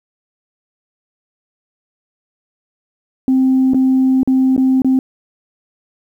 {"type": "tone with dropouts", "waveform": "sine", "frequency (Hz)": 261.6, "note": "C4", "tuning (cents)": 0, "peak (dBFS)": -8, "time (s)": [3.28, 4.99], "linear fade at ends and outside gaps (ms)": 1, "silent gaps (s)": [[3.735, 3.745], [4.232, 4.275], [4.564, 4.578], [4.819, 4.846]], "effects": ["tanh soft clip ceiling -6 dBFS", "8-bit"]}